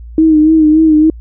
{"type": "tone with vibrato", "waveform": "sine", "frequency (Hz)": 312.7, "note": "D#4", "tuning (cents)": 9, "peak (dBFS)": -4, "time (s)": [0.18, 1.1], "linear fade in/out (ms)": 2, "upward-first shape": "sine", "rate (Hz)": 3.5, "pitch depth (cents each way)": 47, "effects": ["added 58 Hz sine -27 dBFS peak until 1.2 s"]}